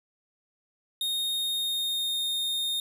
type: tone with pitch glide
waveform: 45% pulse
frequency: 3707 to 3681 Hz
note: A#7 to A#7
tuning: -10 to -23 cents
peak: -26 dBFS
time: 1.01-2.8 s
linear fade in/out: 2 ms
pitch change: -13 cents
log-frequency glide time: 1.36-2.25 s
effects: none